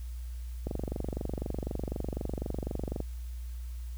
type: click train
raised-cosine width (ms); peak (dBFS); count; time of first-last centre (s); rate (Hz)
2; -20; 57; 0.67-3.003; 24
effects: added 60 Hz sine -36 dBFS peak until 3.97 s + white hiss -59 dBFS RMS until 3.97 s